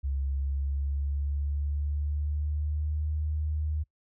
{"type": "tone with pitch glide", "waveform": "sine", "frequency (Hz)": [68.4, 76.33], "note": ["C#2", "D#2"], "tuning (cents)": [-23, -33], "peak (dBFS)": -27, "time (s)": [0.03, 3.84], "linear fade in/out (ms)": 20, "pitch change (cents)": 190, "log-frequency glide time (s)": [0.27, 3.11], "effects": ["noise-tail reverb RT60 0.1 s tail -23 dB re dry"]}